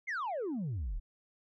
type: exponential sweep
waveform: sine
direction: down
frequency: 2217 to 33.56 Hz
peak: -31 dBFS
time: 0.07-1 s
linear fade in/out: 20 ms
effects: tanh soft clip ceiling -32 dBFS